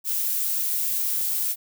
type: noise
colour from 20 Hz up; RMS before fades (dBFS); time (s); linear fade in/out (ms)
violet; -25; 0.04-1.56; 50
effects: none